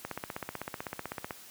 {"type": "click train", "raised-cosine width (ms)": 0.5, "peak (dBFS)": -20, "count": 21, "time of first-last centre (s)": [0.05, 1.308], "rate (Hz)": 15.9, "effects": ["white hiss -51 dBFS RMS until 1.5 s", "high-pass 80 Hz 12 dB/octave"]}